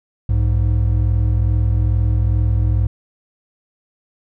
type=tone pair together; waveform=triangle; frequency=61.74 / 104.09 Hz; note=B1 / G#2; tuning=0 / +4 cents; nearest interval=major sixth; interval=904 cents; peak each=-14 dBFS; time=0.29-2.87 s; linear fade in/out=5 ms; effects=none